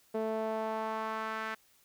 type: tone with band-pass filter sweep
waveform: sawtooth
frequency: 220 Hz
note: A3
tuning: in tune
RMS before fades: -35 dBFS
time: 0.14-1.55 s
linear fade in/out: 10 ms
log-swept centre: 510 to 1600 Hz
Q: 2
effects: white hiss -66 dBFS RMS until 1.84 s